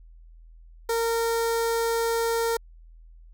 sawtooth tone with notch filter, 460 Hz, A#4, 23 cents flat, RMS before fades -25 dBFS, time 0.89-2.57 s, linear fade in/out 5 ms, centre 2700 Hz, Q 1.5, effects added 41 Hz sine -46 dBFS peak until 3.33 s

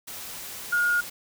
sine tone in noise, 1430 Hz, F6, 41 cents sharp, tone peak -20 dBFS, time 0.72-1.01 s, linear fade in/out 10 ms, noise white, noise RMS -38 dBFS, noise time 0.07-1.1 s, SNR +15 dB, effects none

